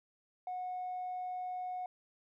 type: tone with tanh clipping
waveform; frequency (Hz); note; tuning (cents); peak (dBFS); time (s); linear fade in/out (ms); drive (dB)
triangle; 731; F#5; -21; -37; 0.47-1.86; 2; 5
effects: none